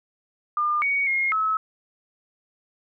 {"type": "tone with pitch steps", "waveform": "sine", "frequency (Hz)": [1204, 2241, 2145, 1293], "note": ["D6", "C#7", "C7", "E6"], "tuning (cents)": [43, 18, 42, -34], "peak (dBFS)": -20, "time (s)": [0.57, 1.57], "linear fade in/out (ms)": 2, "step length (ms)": 250, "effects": []}